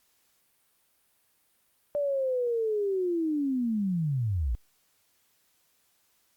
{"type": "linear sweep", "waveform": "sine", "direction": "down", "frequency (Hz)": [587.3, 51.91], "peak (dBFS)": -25, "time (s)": [1.95, 4.55], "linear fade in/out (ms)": 0, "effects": ["white hiss -69 dBFS RMS until 6.36 s", "Opus 48 kbps"]}